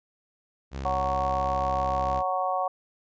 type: tone with pitch glide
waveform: sawtooth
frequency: 67.5 to 66.69 Hz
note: C#2 to C2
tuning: -45 to +34 cents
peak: -28 dBFS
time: 0.71-2.23 s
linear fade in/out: 50 ms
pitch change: -21 cents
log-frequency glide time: 1.35-1.99 s
type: harmonic tone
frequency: 185 Hz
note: F#3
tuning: in tune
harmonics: 3 / 4 / 5 / 6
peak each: -31 / -27 / -34 / -30 dBFS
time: 0.85-2.68 s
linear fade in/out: 5 ms
effects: resampled to 16000 Hz